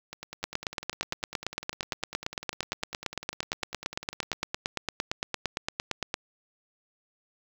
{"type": "two click trains", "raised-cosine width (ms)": 0.2, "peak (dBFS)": [-23, -11], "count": [44, 51], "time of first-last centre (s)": [[0.13, 4.43], [0.44, 6.141]], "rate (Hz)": [10, 8.77], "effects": ["7-bit"]}